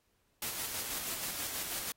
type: noise with tremolo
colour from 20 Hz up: white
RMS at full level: -37 dBFS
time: 0.42-1.92 s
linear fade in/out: 2 ms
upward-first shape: square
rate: 6.2 Hz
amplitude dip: 30%
effects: pink hiss -75 dBFS RMS until 1.96 s + AAC 48 kbps